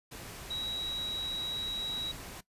sine tone in noise, 3860 Hz, B7, 40 cents flat, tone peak -33 dBFS, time 0.5-2.12 s, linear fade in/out 10 ms, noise pink, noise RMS -45 dBFS, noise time 0.11-2.41 s, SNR +9 dB, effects noise-tail reverb RT60 0.1 s tail -18 dB re dry + resampled to 32000 Hz

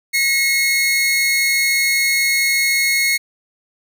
sawtooth tone pair together, 1906 / 2173 Hz, A#6 / C#7, +38 / -35 cents, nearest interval major second, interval 227 cents, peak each -23 / -11 dBFS, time 0.13-3.18 s, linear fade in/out 20 ms, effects none

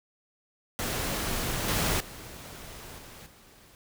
pink noise with level steps, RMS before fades -31 / -27 / -44 / -47 / -55 dBFS, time 0.79-3.75 s, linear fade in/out 0 ms, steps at 1.68 / 2 / 2.98 / 3.26 s, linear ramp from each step 5 ms, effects none

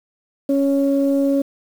sine tone pair together, 277.2 / 555.5 Hz, C#4 / C#5, 0 / +4 cents, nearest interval octave, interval 1204 cents, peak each -15 / -19 dBFS, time 0.49-1.42 s, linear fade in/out 5 ms, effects tanh soft clip ceiling -7 dBFS + 7-bit

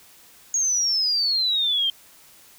sine exponential sweep, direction down, 6645 to 3136 Hz, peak -19 dBFS, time 0.54-1.9 s, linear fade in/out 2 ms, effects white hiss -51 dBFS RMS until 2.58 s

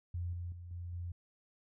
sine tone with level steps, 87.31 Hz, F2, in tune, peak -35 / -38 / -45 / -40 / -38 dBFS, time 0.14-1.12 s, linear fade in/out 5 ms, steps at 0.33 / 0.52 / 0.71 / 0.93 s, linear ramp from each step 2 ms, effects none

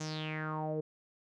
sawtooth tone with low-pass filter sweep, 155.56 Hz, D#3, in tune, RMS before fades -37 dBFS, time 0-0.81 s, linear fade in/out 10 ms, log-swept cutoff 6800 to 440 Hz, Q 6.3, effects none

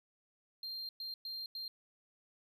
triangle tone bursts at uneven times, 4186 Hz, C8, in tune, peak -39 dBFS, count 4, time 0.63-0.89 / 1-1.14 / 1.25-1.46 / 1.55-1.68 s, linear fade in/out 2 ms, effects none

